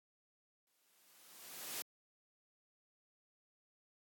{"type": "noise with exponential growth", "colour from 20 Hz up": "white", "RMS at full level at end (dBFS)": -41, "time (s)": [0.67, 1.82], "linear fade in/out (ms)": 1, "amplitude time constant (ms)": 250, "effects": ["high-pass 200 Hz 12 dB/octave", "AAC 64 kbps"]}